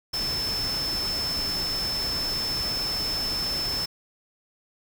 sine tone in noise, 5274 Hz, E8, in tune, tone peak -26 dBFS, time 0.13-3.86 s, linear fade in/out 10 ms, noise pink, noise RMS -34 dBFS, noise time 0.13-3.86 s, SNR +5 dB, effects none

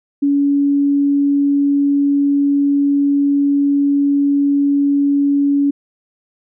sine tone, 282.9 Hz, C#4, 35 cents sharp, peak -11 dBFS, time 0.22-5.71 s, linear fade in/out 10 ms, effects none

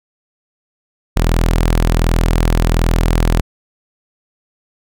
sawtooth tone, 41.35 Hz, E1, 6 cents sharp, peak -7 dBFS, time 1.16-3.41 s, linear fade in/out 10 ms, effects none

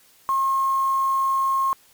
sine tone with quantisation, 1075 Hz, C6, 47 cents sharp, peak -18 dBFS, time 0.29-1.73 s, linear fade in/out 0 ms, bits 6, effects white hiss -55 dBFS RMS until 1.93 s + MP3 96 kbps

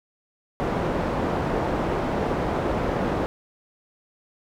white low-pass noise, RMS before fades -25 dBFS, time 0.6-3.26 s, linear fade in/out 0 ms, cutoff 670 Hz, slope 12 dB/octave, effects none

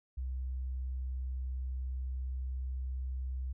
sine tone, 64.3 Hz, C2, 30 cents flat, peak -34 dBFS, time 0.17-3.53 s, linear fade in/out 10 ms, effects none

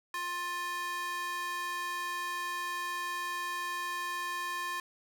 square tone with high-pass filter, 352.4 Hz, F4, 16 cents sharp, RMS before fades -36 dBFS, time 0.14-4.8 s, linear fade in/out 2 ms, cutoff 1300 Hz, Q 3.6, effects none

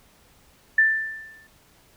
sine tone with exponential decay, 1771 Hz, A6, 11 cents sharp, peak -12 dBFS, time 0.78-1.47 s, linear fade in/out 5 ms, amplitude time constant 150 ms, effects pink hiss -57 dBFS RMS until 1.96 s

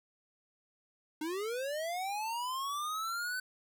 square linear sweep, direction up, 298 to 1522 Hz, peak -35 dBFS, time 1.21-3.4 s, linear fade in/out 5 ms, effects none

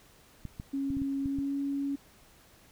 clicks, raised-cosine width 5 ms, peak -26 dBFS, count 7, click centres 0.453 / 0.599 / 0.904 / 0.969 / 1.018 / 1.258 / 1.387 s
sine tone with pitch glide, 274.9 to 279.4 Hz, C#4 to C#4, -14 to +14 cents, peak -29 dBFS, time 0.73-1.96 s, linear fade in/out 10 ms, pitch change +28 cents, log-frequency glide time 1.24-1.55 s
effects pink hiss -59 dBFS RMS until 2.71 s

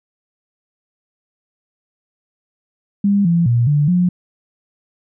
sine tone with pitch steps, 201.1 / 169.7 / 119 / 146.6 / 178.7 Hz, G3 / F3 / A#2 / D3 / F3, +44 / -49 / +36 / -3 / +40 cents, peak -11 dBFS, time 3.04-4.09 s, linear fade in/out 5 ms, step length 210 ms, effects none

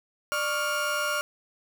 35% pulse tone cluster, 593 / 1109 / 1403 Hz, D5 / C#6 / F6, +17 / 0 / +8 cents, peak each -30 / -32 / -26 dBFS, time 0.32-1.21 s, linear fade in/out 0 ms, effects none

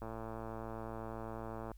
click train, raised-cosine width 1 ms, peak -30 dBFS, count 191, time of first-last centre 0.02-1.716 s, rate 112 Hz, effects added 50 Hz sine -51 dBFS peak until 1.77 s + white hiss -74 dBFS RMS until 1.77 s

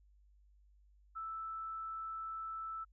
sine tone, 1318.5 Hz, E6, in tune, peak -40 dBFS, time 1.15-2.85 s, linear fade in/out 20 ms, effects added 50 Hz sine -63 dBFS peak until 2.92 s

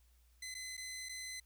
15% pulse tone with dropouts, 2034 Hz, C7, 50 cents flat, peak -37 dBFS, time 0.42-1.4 s, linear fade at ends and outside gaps 5 ms, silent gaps 0.543-0.549 / 0.769-0.776 / 1.088-1.092 s, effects added 60 Hz sine -65 dBFS peak until 1.45 s + white hiss -75 dBFS RMS until 1.45 s

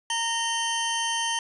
25% pulse tone pair together, 922 / 3094 Hz, A#5 / G7, -19 / -23 cents, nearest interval octave + major sixth, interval 2096 cents, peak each -24 dBFS, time 0.1-1.39 s, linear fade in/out 2 ms, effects resampled to 24000 Hz + 9-bit

